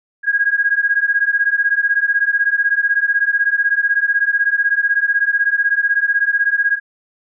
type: beating tone pair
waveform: sine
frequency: 1631 / 1647 Hz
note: G#6 / G#6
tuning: -32 / -15 cents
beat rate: 16 Hz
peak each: -16 dBFS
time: 0.23-6.8 s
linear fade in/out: 50 ms
effects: none